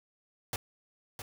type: noise with echo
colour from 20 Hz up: pink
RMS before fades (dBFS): -34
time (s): 0.53-0.56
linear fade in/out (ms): 2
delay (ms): 660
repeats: 1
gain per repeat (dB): -8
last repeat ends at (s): 1.22
effects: none